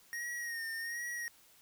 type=tone with vibrato; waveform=square; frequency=1864.7 Hz; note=A#6; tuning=in tune; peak=-38 dBFS; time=0.13-1.28 s; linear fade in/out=0 ms; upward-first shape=sine; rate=1.3 Hz; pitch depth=48 cents each way; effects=white hiss -63 dBFS RMS until 1.61 s